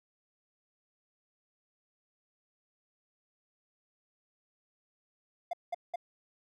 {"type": "tone bursts", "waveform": "triangle", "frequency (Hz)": 698.5, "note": "F5", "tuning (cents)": 0, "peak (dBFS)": -29, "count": 3, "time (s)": [5.51, 5.959], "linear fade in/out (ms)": 5, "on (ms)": 23, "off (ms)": 190, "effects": []}